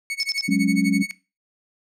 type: tone with tremolo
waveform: 40% pulse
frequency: 2217 Hz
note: C#7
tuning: in tune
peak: -22 dBFS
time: 0.1-1.11 s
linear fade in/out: 0 ms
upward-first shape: sine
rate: 12 Hz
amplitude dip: 100%
type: tone bursts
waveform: sine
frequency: 5274 Hz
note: E8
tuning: in tune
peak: -21 dBFS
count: 3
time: 0.2-0.409 s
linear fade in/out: 0 ms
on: 31 ms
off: 58 ms
type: chord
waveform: sine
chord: F# suspended second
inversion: none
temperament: equal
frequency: 185 / 207.7 / 277.2 Hz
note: F#3 / G#3 / C#4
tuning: 0 / 0 / 0 cents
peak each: -21 dBFS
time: 0.48-1.03 s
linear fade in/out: 10 ms
effects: noise-tail reverb RT60 0.3 s tail -19 dB re dry + low-pass 11000 Hz 12 dB/octave